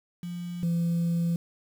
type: tone pair in turn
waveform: sine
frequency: 174.61 / 169.74 Hz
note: F3 / F3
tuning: 0 / -49 cents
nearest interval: unison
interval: 49 cents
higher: first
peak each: -32 / -21 dBFS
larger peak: second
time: 0.23-0.63 / 0.63-1.36 s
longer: second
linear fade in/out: 2 ms
effects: tanh soft clip ceiling -22 dBFS + 8-bit